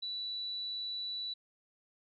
sine tone, 3951 Hz, B7, in tune, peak -36 dBFS, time 0.02-1.34 s, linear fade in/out 10 ms, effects none

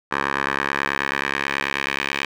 10% pulse tone with band-pass filter sweep, 69.3 Hz, C#2, in tune, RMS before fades -24 dBFS, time 0.11-2.26 s, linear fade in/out 10 ms, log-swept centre 1400 to 2400 Hz, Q 1.9, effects none

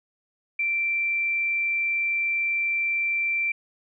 sine tone, 2349 Hz, D7, in tune, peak -22 dBFS, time 0.59-3.52 s, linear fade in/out 5 ms, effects none

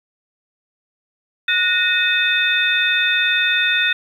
sine tone cluster, 1464 / 1851 / 2547 / 3592 Hz, F#6 / A#6 / D#7 / A7, -19 / -13 / +40 / +35 cents, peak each -20 dBFS, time 1.48-3.93 s, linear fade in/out 5 ms, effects 8-bit

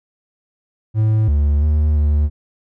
triangle tone with pitch steps, 108.9 / 72.7 / 75.8 / 74.1 Hz, A2 / D2 / D#2 / D2, -17 / -17 / -45 / +16 cents, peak -10 dBFS, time 0.94-2.3 s, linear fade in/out 50 ms, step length 340 ms, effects none

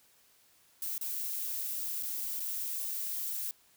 violet noise with dropouts, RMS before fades -36 dBFS, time 0.82-3.51 s, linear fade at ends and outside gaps 2 ms, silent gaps 0.98-1.011 / 2.027-2.031 / 2.398-2.402 s, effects white hiss -65 dBFS RMS until 3.76 s

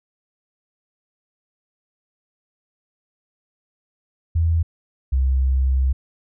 sine tone pair in turn, 82.41 / 65.69 Hz, E2 / C2, 0 / +7 cents, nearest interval major third, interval 393 cents, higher first, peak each -15 dBFS, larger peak neither, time 4.35-4.63 / 5.12-5.93 s, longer second, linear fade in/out 10 ms, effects none

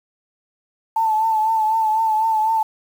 sine tone with vibrato, 880 Hz, A5, in tune, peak -15 dBFS, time 0.96-2.63 s, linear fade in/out 5 ms, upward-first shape triangle, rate 4 Hz, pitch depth 48 cents each way, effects 7-bit

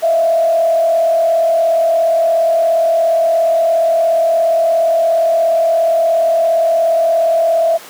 sine tone with frequency modulation, 663 Hz, E5, 10 cents sharp, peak -9 dBFS, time 0.02-7.78 s, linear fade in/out 20 ms, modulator 37.1 Hz, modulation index 0.6, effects pink hiss -34 dBFS RMS until 7.89 s + high-pass 400 Hz 12 dB/octave

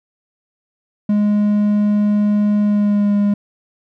triangle tone with pitch glide, 207.7 to 204.1 Hz, G#3 to G#3, 0 to -30 cents, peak -10 dBFS, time 1.09-3.34 s, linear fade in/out 5 ms, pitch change -30 cents, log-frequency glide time 2.62-3.15 s, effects none

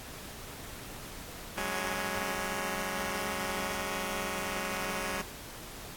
5% pulse chord, F# suspended second, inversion none, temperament just, 185 / 208.1 / 277.5 Hz, F#3 / G#3 / C#4, 0 / +4 / +2 cents, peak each -26 / -25 / -30 dBFS, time 1.57-5.22 s, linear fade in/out 10 ms, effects pink hiss -45 dBFS RMS until 5.96 s + AAC 64 kbps

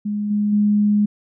sine tone with level steps, 207.7 Hz, G#3, in tune, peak -20 / -16 / -13 dBFS, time 0.05-1.06 s, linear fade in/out 10 ms, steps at 0.3 / 0.52 s, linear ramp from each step 10 ms, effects none

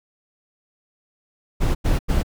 brown noise bursts, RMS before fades -18 dBFS, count 3, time 1.6-2.232 s, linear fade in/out 20 ms, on 150 ms, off 91 ms, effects none

